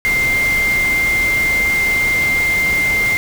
sine tone in noise, 2099 Hz, C7, 5 cents sharp, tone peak -13 dBFS, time 0.05-3.17 s, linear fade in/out 0 ms, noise pink, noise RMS -25 dBFS, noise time 0.05-3.17 s, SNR +9 dB, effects none

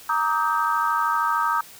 sine chord, Eb major seventh, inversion second, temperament equal with one note detuned, 932.3 / 1174.7 / 1267.7 / 1568 Hz, Bb5 / D6 / Eb6 / G6, 0 / 0 / +32 / 0 cents, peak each -24 / -27 / -23 / -28 dBFS, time 0.09-1.61 s, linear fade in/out 5 ms, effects white hiss -45 dBFS RMS until 1.79 s

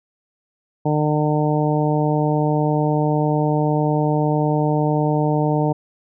harmonic tone, 150.9 Hz, D3, 47 cents sharp, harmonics 1 / 2 / 3 / 4 / 5 / 6, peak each -19 / -22 / -24 / -25 / -26 / -27 dBFS, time 0.85-5.73 s, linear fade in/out 10 ms, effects none

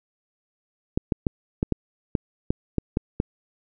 clicks, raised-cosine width 3 ms, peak -8 dBFS, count 10, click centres 0.975 / 1.122 / 1.268 / 1.629 / 1.723 / 2.152 / 2.505 / 2.783 / 2.971 / 3.201 s, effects none

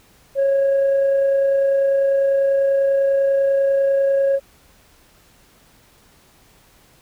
sine tone with amplitude modulation, 549 Hz, C#5, 17 cents flat, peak -11 dBFS, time 0.35-4.4 s, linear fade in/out 50 ms, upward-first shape sine, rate 30.1 Hz, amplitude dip 25%, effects tanh soft clip ceiling -12 dBFS + pink hiss -53 dBFS RMS until 7.01 s

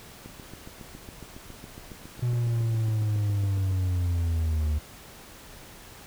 click train, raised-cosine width 3 ms, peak -29 dBFS, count 26, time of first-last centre 0.26-3.713 s, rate 7.24 Hz
triangle linear sweep, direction down, 122.7 to 74 Hz, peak -21 dBFS, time 2.22-4.79 s, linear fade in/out 10 ms
effects pink hiss -47 dBFS RMS until 6.06 s

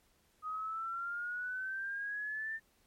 sine exponential sweep, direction up, 1244.5 to 1800 Hz, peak -36 dBFS, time 0.42-2.6 s, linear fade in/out 50 ms, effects pink hiss -71 dBFS RMS until 2.86 s + MP3 64 kbps

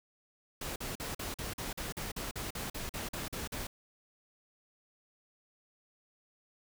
pink noise bursts, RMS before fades -39 dBFS, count 16, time 0.61-3.67 s, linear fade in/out 5 ms, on 150 ms, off 44 ms, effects none

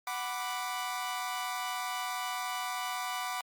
sawtooth chord, B minor, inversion second, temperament equal, 740 / 987.8 / 1174.7 Hz, F#5 / B5 / D6, 0 / 0 / 0 cents, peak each -34 / -34 / -35 dBFS, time 0.07-3.41 s, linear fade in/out 2 ms, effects Opus 48 kbps

